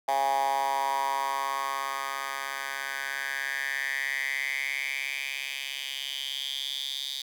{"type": "tone with high-pass filter sweep", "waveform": "10% pulse", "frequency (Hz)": 136.9, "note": "C#3", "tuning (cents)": -21, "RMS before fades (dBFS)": -31, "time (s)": [0.08, 7.22], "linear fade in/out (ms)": 5, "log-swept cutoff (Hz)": [780, 3800], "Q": 6.2, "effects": []}